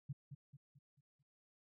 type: tone with echo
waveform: sine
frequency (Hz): 139.9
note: C#3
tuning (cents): +16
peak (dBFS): -40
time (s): 0.09-0.13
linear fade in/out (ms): 10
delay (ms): 220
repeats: 5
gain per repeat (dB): -7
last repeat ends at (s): 1.23
effects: none